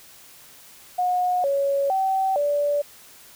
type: tone with pitch steps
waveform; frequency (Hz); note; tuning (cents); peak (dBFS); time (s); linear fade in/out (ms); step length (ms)
sine; 724 / 557 / 768 / 580; F#5 / C#5 / G5 / D5; -38 / +8 / -36 / -22; -19; 0.98-2.82; 10; 460
effects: white hiss -48 dBFS RMS until 3.35 s